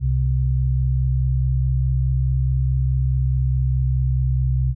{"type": "tone pair together", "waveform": "sine", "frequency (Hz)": [64.9, 129.64], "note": ["C2", "C3"], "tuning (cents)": [-13, -16], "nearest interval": "octave", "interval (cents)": 1197, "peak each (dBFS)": -19, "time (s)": [0, 4.75], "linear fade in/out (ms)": 50, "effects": []}